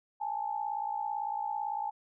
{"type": "tone pair together", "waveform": "sine", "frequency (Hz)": [822.1, 880], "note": ["G#5", "A5"], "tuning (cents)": [-18, 0], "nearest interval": "minor second", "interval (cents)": 118, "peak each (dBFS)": [-34, -35], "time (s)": [0.2, 1.91], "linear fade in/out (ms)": 20, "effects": []}